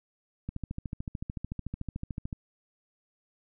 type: click train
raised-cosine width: 5 ms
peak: -22 dBFS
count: 26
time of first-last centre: 0.49-2.328 s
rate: 13.6 Hz
effects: none